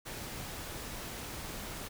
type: noise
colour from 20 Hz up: pink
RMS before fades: -42 dBFS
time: 0.05-1.89 s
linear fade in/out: 20 ms
effects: none